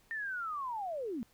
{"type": "linear sweep", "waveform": "sine", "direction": "down", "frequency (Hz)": [1830, 207.7], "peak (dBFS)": -35, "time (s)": [0.11, 1.23], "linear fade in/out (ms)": 0, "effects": ["pink hiss -67 dBFS RMS until 1.33 s"]}